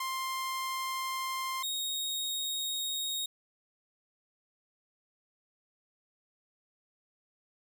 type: tone pair in turn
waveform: sawtooth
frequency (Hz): 1052 / 3749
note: C6 / A#7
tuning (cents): +9 / +9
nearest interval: octave + minor seventh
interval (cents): 2200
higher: second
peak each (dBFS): -29 / -29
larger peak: neither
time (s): 0-1.63 / 1.63-3.26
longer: neither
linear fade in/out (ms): 5
effects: none